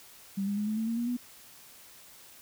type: tone with pitch steps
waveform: sine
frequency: 196 / 202.3 / 208.9 / 215.6 / 222.6 / 229.7 / 237.2 / 244.8 Hz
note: G3 / G#3 / G#3 / A3 / A3 / A#3 / A#3 / B3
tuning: 0 / -45 / +10 / -35 / +20 / -25 / +30 / -15 cents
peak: -28 dBFS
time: 0.37-1.17 s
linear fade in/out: 10 ms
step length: 100 ms
effects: white hiss -53 dBFS RMS until 2.41 s